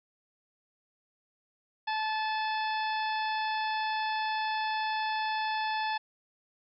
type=harmonic tone with a mistuned harmonic; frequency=869 Hz; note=A5; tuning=22 cents flat; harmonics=1 / 2 / 3 / 4 / 5 / 6; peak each=-30 / -36 / -40 / -42 / -44 / -46 dBFS; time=1.87-5.98 s; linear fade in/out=10 ms; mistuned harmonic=6; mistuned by=-41 cents; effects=none